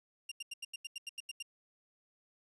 sawtooth tone bursts, 2794 Hz, F7, in tune, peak -36 dBFS, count 11, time 0.29-1.426 s, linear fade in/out 5 ms, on 26 ms, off 85 ms, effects resampled to 24000 Hz

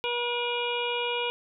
harmonic tone with a mistuned harmonic, 481 Hz, B4, 46 cents flat, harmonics 1 / 2 / 3 / 5 / 6 / 7 / 8, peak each -31 / -33 / -41 / -33 / -33 / -39 / -46 dBFS, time 0.04-1.3 s, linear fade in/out 0 ms, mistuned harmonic 8, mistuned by -68 cents, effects none

